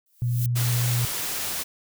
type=noise with exponential growth; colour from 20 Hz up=violet; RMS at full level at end=-29 dBFS; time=0.06-0.46 s; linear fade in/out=2 ms; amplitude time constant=86 ms
type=tone; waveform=sine; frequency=121 Hz; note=B2; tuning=35 cents flat; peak=-21 dBFS; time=0.22-1.05 s; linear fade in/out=0 ms
type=noise; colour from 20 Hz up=white; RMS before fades=-29 dBFS; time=0.55-1.64 s; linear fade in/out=20 ms
effects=none